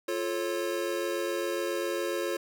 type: chord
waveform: square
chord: F augmented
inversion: none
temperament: just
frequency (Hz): 349.2 / 436.5 / 545.7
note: F4 / A4 / C#5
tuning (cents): 0 / -14 / -27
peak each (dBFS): -33 / -36 / -34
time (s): 0.08-2.37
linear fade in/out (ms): 5
effects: none